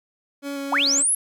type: tone with vibrato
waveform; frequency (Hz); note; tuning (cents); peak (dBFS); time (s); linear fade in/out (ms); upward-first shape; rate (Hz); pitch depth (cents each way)
30% pulse; 279.7; C#4; +16; -25; 0.42-1.04; 50; square; 3.5; 11
type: linear sweep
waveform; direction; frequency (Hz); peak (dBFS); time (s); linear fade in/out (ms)
sine; up; 634 to 11350; -17; 0.72-1.15; 5
effects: none